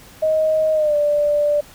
sine tone with pitch glide, 627 to 588.4 Hz, D#5 to D5, +13 to +3 cents, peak -14 dBFS, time 0.22-1.61 s, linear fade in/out 10 ms, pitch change -110 cents, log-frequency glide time 0.73-0.96 s, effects pink hiss -44 dBFS RMS until 1.74 s

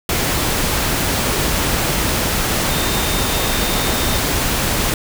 sine tone in noise, 3653 Hz, A#7, 36 cents flat, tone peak -28 dBFS, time 2.7-4.19 s, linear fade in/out 2 ms, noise pink, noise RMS -18 dBFS, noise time 0.09-4.94 s, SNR -13 dB, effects none

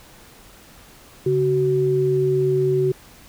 sine tone pair together, 140 / 375.3 Hz, C#3 / F#4, +18 / +25 cents, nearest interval octave + perfect fourth, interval 1707 cents, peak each -22 / -17 dBFS, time 1.26-2.92 s, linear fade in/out 5 ms, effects pink hiss -47 dBFS RMS until 3.28 s

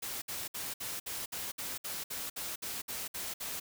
white noise bursts, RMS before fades -39 dBFS, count 14, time 0.02-3.6 s, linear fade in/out 10 ms, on 200 ms, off 60 ms, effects none

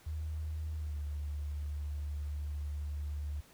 sine tone with pitch glide, 77.78 to 73.54 Hz, D#2 to D2, 0 to +3 cents, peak -35 dBFS, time 0.06-3.41 s, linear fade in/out 10 ms, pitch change -97 cents, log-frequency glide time 0.78-0.95 s, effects pink hiss -61 dBFS RMS until 3.53 s

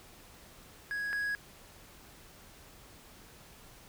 triangle tone pair in turn, 1661.2 / 1661.2 Hz, G#6 / G#6, 0 / 0 cents, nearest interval unison, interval 0 cents, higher neither, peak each -31 / -29 dBFS, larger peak second, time 0.91-1.13 / 1.13-1.35 s, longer neither, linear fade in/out 0 ms, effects pink hiss -55 dBFS RMS until 3.88 s

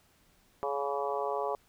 harmonic tone with a mistuned harmonic, 140.5 Hz, C#3, 24 cents sharp, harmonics 3 / 4 / 5 / 6 / 7 / 8, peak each -35 / -36 / -37 / -38 / -38 / -39 dBFS, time 0.63-1.55 s, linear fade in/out 0 ms, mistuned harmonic 8, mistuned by +27 cents, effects pink hiss -66 dBFS RMS until 1.68 s

